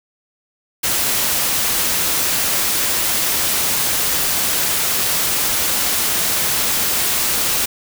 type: noise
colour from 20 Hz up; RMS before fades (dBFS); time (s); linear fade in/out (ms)
white; -18; 0.83-7.66; 10
effects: none